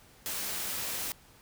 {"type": "noise", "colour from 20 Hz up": "white", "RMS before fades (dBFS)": -35, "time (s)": [0.26, 1.12], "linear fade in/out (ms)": 0, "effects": ["pink hiss -58 dBFS RMS until 1.41 s"]}